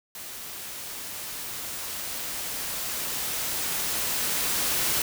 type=noise with level ramp; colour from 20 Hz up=white; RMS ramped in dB=-39 to -25 dBFS; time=0.15-5.02 s; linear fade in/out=2 ms; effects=none